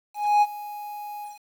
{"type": "tone with ADSR envelope", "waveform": "triangle", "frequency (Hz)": 830.6, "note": "G#5", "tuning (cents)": 0, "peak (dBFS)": -12, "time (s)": [0.14, 1.4], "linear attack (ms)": 280, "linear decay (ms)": 39, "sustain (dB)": -19, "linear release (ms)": 160, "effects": ["8-bit"]}